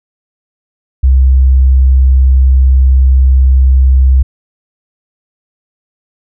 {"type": "tone", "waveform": "sine", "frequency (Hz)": 65.41, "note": "C2", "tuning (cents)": 0, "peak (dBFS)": -3, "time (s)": [1.03, 4.23], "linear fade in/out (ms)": 10, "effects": []}